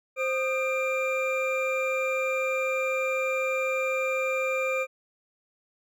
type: tone cluster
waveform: triangle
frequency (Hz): 524 / 1232 / 2380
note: C5 / D#6 / D7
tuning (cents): +2 / -17 / +22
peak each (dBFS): -25 / -32 / -28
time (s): 0.16-4.87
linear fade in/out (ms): 50
effects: none